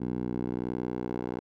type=tone with band-pass filter sweep; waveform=10% pulse; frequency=61.3 Hz; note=B1; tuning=12 cents flat; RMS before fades=-33 dBFS; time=0-1.4 s; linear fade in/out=10 ms; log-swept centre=250 to 490 Hz; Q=1.1; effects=none